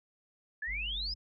sine exponential sweep, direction up, 1684 to 5200 Hz, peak -34 dBFS, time 0.62-1.14 s, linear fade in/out 5 ms
triangle tone, 48.49 Hz, G1, 18 cents flat, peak -37 dBFS, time 0.67-1.15 s, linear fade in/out 20 ms
effects none

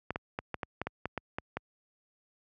clicks, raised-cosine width 0.5 ms, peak -18 dBFS, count 11, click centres 0.106 / 0.159 / 0.389 / 0.543 / 0.632 / 0.816 / 0.87 / 1.056 / 1.177 / 1.385 / 1.57 s, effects high-pass 60 Hz 12 dB/octave

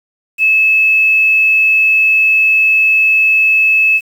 sine tone with quantisation, 2600 Hz, E7, 24 cents flat, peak -7 dBFS, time 0.38-4.01 s, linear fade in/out 50 ms, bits 6, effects none

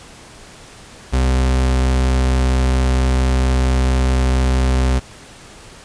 40% pulse tone, 64.4 Hz, C2, 27 cents flat, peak -12 dBFS, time 1.12-5 s, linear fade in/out 20 ms, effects pink hiss -40 dBFS RMS until 5.84 s + resampled to 22050 Hz

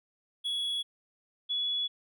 triangle / sine tone pair in turn, 3366 / 3395 Hz, G#7 / G#7, +23 / +37 cents, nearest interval unison, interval 14 cents, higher second, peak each -28 dBFS, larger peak neither, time 0.44-0.83 / 1.49-1.88 s, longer neither, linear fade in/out 20 ms, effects none

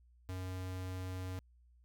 square tone, 92.5 Hz, F#2, in tune, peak -40 dBFS, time 0.29-1.39 s, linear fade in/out 0 ms, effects added 60 Hz sine -62 dBFS peak until 1.84 s

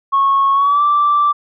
sine tone with pitch glide, 1098 to 1170 Hz, C#6 to D6, -17 to -7 cents, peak -9 dBFS, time 0.12-1.33 s, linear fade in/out 20 ms, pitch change +110 cents, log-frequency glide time 0.53-0.82 s, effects tanh soft clip ceiling -6 dBFS

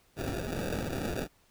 blue noise with sample-and-hold, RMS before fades -34 dBFS, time 0.16-1.28 s, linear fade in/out 50 ms, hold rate 1050 Hz, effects pink hiss -66 dBFS RMS until 1.5 s

